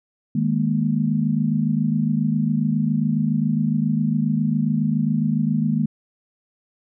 sine chord, D# suspended fourth, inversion none, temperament equal with one note detuned, 155.56 / 207.7 / 235 Hz, D#3 / G#3 / A#3, 0 / 0 / +14 cents, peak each -22 dBFS, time 0.35-5.86 s, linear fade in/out 5 ms, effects none

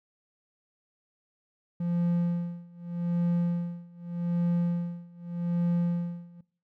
triangle tone with tremolo, 172.9 Hz, F3, 17 cents flat, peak -21 dBFS, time 1.8-6.41 s, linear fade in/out 5 ms, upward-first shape sine, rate 0.83 Hz, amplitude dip 95%, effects noise-tail reverb RT60 0.5 s tail -22 dB re dry

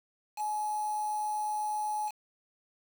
sine tone with quantisation, 846 Hz, G#5, 32 cents sharp, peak -30 dBFS, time 0.36-2.12 s, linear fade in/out 50 ms, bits 7, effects none

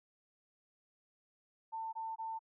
sine tone bursts, 895 Hz, A5, 29 cents sharp, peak -38 dBFS, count 3, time 1.72-2.392 s, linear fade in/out 20 ms, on 210 ms, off 21 ms, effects none

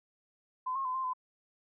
sine tone with pitch steps, 1021 / 1079 / 1018 / 1049 / 1017 Hz, C6 / C#6 / C6 / C6 / C6, -43 / -47 / -48 / +4 / -50 cents, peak -31 dBFS, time 0.66-1.135 s, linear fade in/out 10 ms, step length 95 ms, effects none

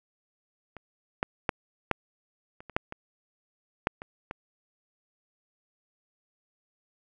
clicks, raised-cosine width 0.5 ms, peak -27 / -11 / -9 / -8 / -30 / -28 / -9 / -22 / -8 / -24 / -20 dBFS, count 11, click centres 0.767 / 1.229 / 1.492 / 1.913 / 2.605 / 2.697 / 2.765 / 2.924 / 3.871 / 4.019 / 4.311 s, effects none

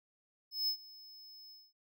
square tone with ADSR envelope, 5200 Hz, E8, 24 cents flat, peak -30 dBFS, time 0.51-1.73 s, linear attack 170 ms, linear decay 85 ms, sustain -22 dB, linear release 220 ms, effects none

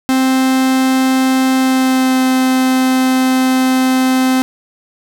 45% pulse tone with pitch glide, 261.6 to 258.9 Hz, C4 to C4, 0 to -18 cents, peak -10 dBFS, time 0.09-4.42 s, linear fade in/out 0 ms, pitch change -18 cents, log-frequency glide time 1.55-2.22 s, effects none

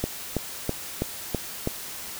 click train, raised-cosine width 2 ms, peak -11 dBFS, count 6, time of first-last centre 0.04-1.674 s, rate 3.06 Hz, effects white hiss -37 dBFS RMS until 2.19 s

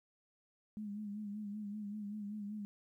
sine tone with vibrato, 207.7 Hz, G#3, in tune, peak -40 dBFS, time 0.77-2.65 s, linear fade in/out 0 ms, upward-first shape sine, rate 5.2 Hz, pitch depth 54 cents each way, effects 13-bit

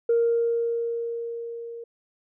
sine tone with level ramp, 466.2 Hz, A#4, in tune, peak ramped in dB -16 to -35 dBFS, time 0.09-1.84 s, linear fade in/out 5 ms, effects tanh soft clip ceiling -14 dBFS

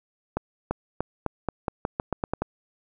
accelerating click train, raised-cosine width 1 ms, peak -11 dBFS, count 12, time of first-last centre 0.37-2.42 s, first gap 340 ms, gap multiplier 0.87, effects none

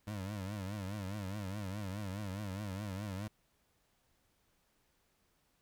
25% pulse tone with vibrato, 99.5 Hz, G2, 26 cents sharp, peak -35 dBFS, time 0.07-3.28 s, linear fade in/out 5 ms, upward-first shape triangle, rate 4.8 Hz, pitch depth 150 cents each way, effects pink hiss -75 dBFS RMS until 5.61 s

